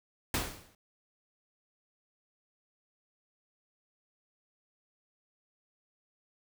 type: noise with exponential decay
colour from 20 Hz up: pink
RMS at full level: -28 dBFS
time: 0.34-0.75 s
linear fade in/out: 2 ms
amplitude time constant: 89 ms
effects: none